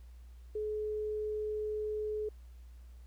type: tone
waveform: sine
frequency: 426.1 Hz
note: G#4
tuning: 44 cents sharp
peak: -33 dBFS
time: 0.55-2.29 s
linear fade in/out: 5 ms
effects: added 60 Hz sine -49 dBFS peak until 3.06 s + pink hiss -70 dBFS RMS until 3.06 s